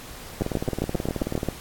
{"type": "two click trains", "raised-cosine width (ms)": 2, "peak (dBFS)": [-13, -10], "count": [20, 9], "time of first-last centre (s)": [[0.41, 1.432], [0.42, 1.487]], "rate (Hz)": [18.6, 7.5], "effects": ["pink hiss -41 dBFS RMS until 1.6 s", "AAC 64 kbps"]}